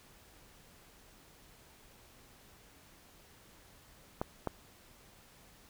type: clicks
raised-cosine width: 1 ms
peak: -19 dBFS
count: 2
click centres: 4.215 / 4.473 s
effects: pink hiss -60 dBFS RMS until 5.69 s